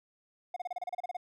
triangle tone bursts, 720 Hz, F#5, 47 cents flat, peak -31 dBFS, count 12, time 0.54-1.169 s, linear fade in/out 5 ms, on 24 ms, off 31 ms, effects none

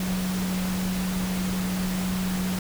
sine tone in noise, 185 Hz, F#3, in tune, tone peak -25 dBFS, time 0-2.59 s, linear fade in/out 2 ms, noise pink, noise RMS -33 dBFS, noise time 0-2.59 s, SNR +5 dB, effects none

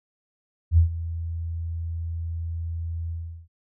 sine tone with ADSR envelope, 83.2 Hz, E2, 17 cents sharp, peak -11 dBFS, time 0.71-3.48 s, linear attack 66 ms, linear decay 110 ms, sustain -16 dB, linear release 380 ms, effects none

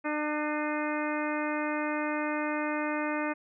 harmonic tone with a mistuned harmonic, 300 Hz, D4, 37 cents sharp, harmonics 1 / 2 / 3 / 4 / 5 / 6 / 7 / 8, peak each -32 / -35 / -37 / -38 / -39 / -40 / -40 / -41 dBFS, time 0.04-3.34 s, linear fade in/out 20 ms, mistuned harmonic 8, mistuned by +59 cents, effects none

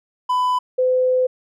triangle / sine tone pair in turn, 1000 / 509.3 Hz, B5 / C5, +21 / -47 cents, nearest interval octave, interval 1168 cents, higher first, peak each -14 dBFS, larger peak neither, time 0.29-0.59 / 0.78-1.27 s, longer second, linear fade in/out 10 ms, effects none

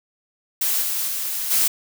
blue noise with level steps, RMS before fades -21 / -24 / -26 / -18 dBFS, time 0.61-1.68 s, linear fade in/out 5 ms, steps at 0.81 / 1.07 / 1.5 s, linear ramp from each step 20 ms, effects none

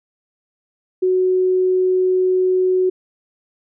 sine tone, 370 Hz, F#4, in tune, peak -13 dBFS, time 1.02-2.9 s, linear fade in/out 10 ms, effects none

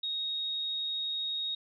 sine tone, 3752 Hz, A#7, 11 cents sharp, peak -31 dBFS, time 0.03-1.55 s, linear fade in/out 5 ms, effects none

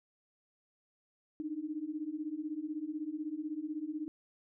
sine beating tone pair, 296.3 / 312.3 Hz, D4 / D#4, +15 / +7 cents, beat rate 16 Hz, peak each -40 / -38 dBFS, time 1.4-4.08 s, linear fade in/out 0 ms, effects none

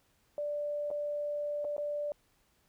sine tone with dropouts, 587.3 Hz, D5, in tune, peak -32 dBFS, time 0.38-2.12 s, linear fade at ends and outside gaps 1 ms, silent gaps 0.904-0.912 / 1.645-1.649 / 1.766-1.78 s, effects pink hiss -71 dBFS RMS until 2.68 s

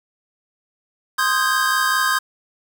square chord, Ab major seventh, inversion first, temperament equal with one note detuned, 1046.5 / 1244.5 / 1568 / 1632.7 Hz, C6 / Eb6 / G6 / Ab6, 0 / 0 / 0 / -30 cents, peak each -23 dBFS, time 1.18-2.19 s, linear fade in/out 10 ms, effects 7-bit

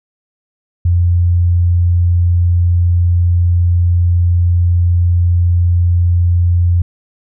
sine tone, 87.31 Hz, F2, in tune, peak -8 dBFS, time 0.85-6.82 s, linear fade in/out 5 ms, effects none

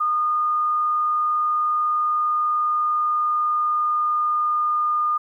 sine tone with pitch glide, 1223 to 1216 Hz, D#6 to D#6, -30 to -40 cents, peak -18 dBFS, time 0-5.18 s, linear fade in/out 10 ms, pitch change -10 cents, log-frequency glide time 1.82-5.05 s, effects 10-bit

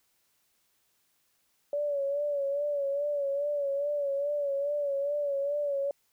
sine tone with vibrato, 570 Hz, C#5, 48 cents sharp, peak -27 dBFS, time 1.73-5.91 s, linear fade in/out 2 ms, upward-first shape sine, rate 2.4 Hz, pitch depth 55 cents each way, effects white hiss -72 dBFS RMS until 6.12 s

